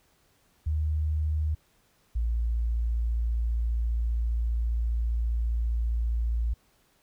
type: tone pair in turn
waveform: sine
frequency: 76.7 / 57.46 Hz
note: D#2 / A#1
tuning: -24 / -24 cents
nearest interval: perfect fourth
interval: 500 cents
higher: first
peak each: -24 dBFS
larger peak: neither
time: 0.66-1.55 / 2.15-6.54 s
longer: second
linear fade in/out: 10 ms
effects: pink hiss -66 dBFS RMS until 7.02 s